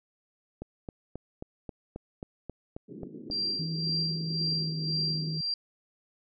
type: click train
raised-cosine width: 2 ms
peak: -24 dBFS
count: 11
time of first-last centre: 0.62-3.301 s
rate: 3.73 Hz
type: band-pass noise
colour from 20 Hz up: white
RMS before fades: -44 dBFS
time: 2.88-5.38 s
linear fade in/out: 10 ms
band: 140 to 400 Hz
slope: 48 dB/octave
type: tone with tremolo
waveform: sine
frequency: 4731 Hz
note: D8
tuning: 12 cents sharp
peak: -27 dBFS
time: 3.31-5.54 s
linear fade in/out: 2 ms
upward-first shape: sine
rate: 1.9 Hz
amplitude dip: 70%
type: tone with pitch glide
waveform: sine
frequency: 162.2 to 157.86 Hz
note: E3 to D#3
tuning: -28 to +25 cents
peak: -31 dBFS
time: 3.59-5.41 s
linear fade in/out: 5 ms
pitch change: -47 cents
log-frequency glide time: 4.37-4.86 s
effects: none